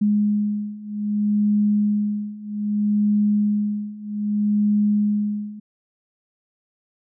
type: beating tone pair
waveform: sine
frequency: 207.7 / 208.33 Hz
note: G#3 / G#3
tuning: 0 / +6 cents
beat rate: 0.63 Hz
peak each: -22 / -20 dBFS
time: 0.01-5.6 s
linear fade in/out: 10 ms
effects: none